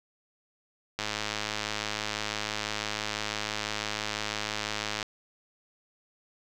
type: click train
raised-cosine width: 0.2 ms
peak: -13 dBFS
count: 429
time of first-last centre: 0.99-5.028 s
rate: 106 Hz
effects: none